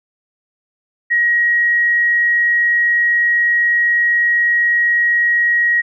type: tone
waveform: sine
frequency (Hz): 1896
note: A#6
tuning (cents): +29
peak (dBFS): -11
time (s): 1.1-5.82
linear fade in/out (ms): 20
effects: none